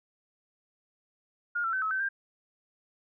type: tone with pitch steps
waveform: sine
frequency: 1422 / 1345 / 1530 / 1291 / 1537 / 1593 Hz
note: F6 / E6 / G6 / E6 / G6 / G6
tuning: +31 / +34 / -42 / -37 / -35 / +27 cents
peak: -27 dBFS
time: 1.55-2.09 s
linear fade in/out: 10 ms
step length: 90 ms
effects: none